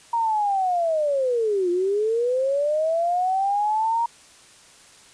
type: linear two-way sweep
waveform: sine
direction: down then up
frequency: 942 to 345.6 to 942 Hz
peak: -19 dBFS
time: 0.13-4.06 s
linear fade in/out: 5 ms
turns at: 1.7 s
effects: white hiss -50 dBFS RMS until 5.13 s + resampled to 22050 Hz